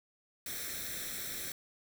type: noise with comb filter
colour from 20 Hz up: white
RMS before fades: -40 dBFS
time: 0.46-1.52 s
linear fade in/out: 2 ms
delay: 0.52 ms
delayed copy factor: +0.75
effects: none